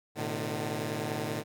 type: tone cluster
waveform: 10% pulse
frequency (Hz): 110.6 / 126.1 / 150.9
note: A2 / B2 / D3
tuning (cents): +9 / +36 / +47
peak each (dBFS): -27 / -31 / -27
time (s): 0.15-1.44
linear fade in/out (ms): 50
effects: none